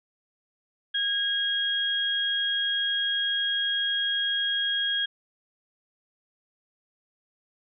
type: tone pair together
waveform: sine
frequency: 1638 / 3276 Hz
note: G#6 / G#7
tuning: -24 / -24 cents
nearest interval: octave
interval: 1200 cents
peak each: -29 / -25 dBFS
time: 0.94-5.06 s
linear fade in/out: 10 ms
effects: none